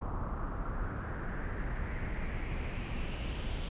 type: noise with low-pass filter sweep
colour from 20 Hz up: brown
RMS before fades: -36 dBFS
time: 0.01-3.69 s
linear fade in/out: 10 ms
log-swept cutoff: 1100 to 3300 Hz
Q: 3.8
effects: resampled to 8000 Hz